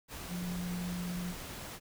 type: tone in noise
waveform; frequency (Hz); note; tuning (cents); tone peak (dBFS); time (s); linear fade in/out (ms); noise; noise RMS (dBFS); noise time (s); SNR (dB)
sine; 177.6; F3; +29; -35; 0.28-1.35; 50; pink; -44; 0.08-1.8; +6
effects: none